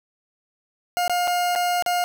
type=tone with dropouts; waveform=40% pulse; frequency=710 Hz; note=F5; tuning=28 cents sharp; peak=-19 dBFS; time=0.97-2.04 s; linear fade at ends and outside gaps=0 ms; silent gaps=1.079-1.096 / 1.274-1.278 / 1.552-1.559 / 1.824-1.862 s; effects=none